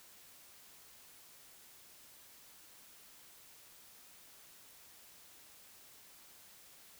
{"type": "silence", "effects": ["white hiss -59 dBFS RMS until 6.99 s"]}